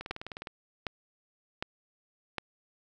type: two click trains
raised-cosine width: 0.3 ms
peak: -16 / -23 dBFS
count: 4 / 10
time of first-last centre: 0.11-2.383 / 0.01-0.472 s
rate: 1.32 / 19.5 Hz
effects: none